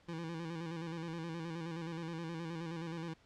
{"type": "tone with vibrato", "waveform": "25% pulse", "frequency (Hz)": 165.6, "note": "E3", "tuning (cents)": 8, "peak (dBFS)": -36, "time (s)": [0.08, 3.14], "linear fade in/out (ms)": 10, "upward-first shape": "square", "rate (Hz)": 9.5, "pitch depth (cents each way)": 51, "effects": ["pink hiss -67 dBFS RMS until 3.25 s", "low-pass 5000 Hz 12 dB/octave"]}